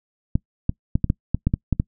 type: clicks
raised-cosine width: 5 ms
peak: -6 dBFS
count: 10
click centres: 0.355 / 0.694 / 0.955 / 1.043 / 1.101 / 1.346 / 1.47 / 1.539 / 1.727 / 1.799 s
effects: noise-tail reverb RT60 0.1 s tail -25 dB re dry